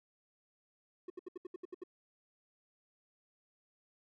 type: tone bursts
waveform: triangle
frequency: 362.9 Hz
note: F#4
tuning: 34 cents flat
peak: -39 dBFS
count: 9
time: 1.08-1.837 s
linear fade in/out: 5 ms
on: 21 ms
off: 71 ms
effects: none